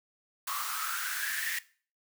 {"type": "noise with high-pass filter sweep", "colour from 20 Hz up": "white", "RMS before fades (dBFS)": -34, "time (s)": [0.47, 1.59], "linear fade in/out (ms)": 5, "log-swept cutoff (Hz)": [1100, 1900], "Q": 9.8, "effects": ["noise-tail reverb RT60 0.4 s tail -18 dB re dry"]}